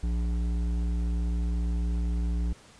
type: tone with hard clipping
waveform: sine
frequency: 58.27 Hz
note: A#1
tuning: in tune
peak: -27 dBFS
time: 0.03-2.53 s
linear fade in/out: 5 ms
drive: 10 dB
effects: pink hiss -54 dBFS RMS until 2.79 s + resampled to 22050 Hz